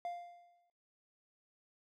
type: tone with exponential decay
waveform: triangle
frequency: 698.5 Hz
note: F5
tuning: in tune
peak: -34 dBFS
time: 0.05-0.7 s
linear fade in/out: 1 ms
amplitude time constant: 140 ms
effects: noise-tail reverb RT60 0.7 s tail -22 dB re dry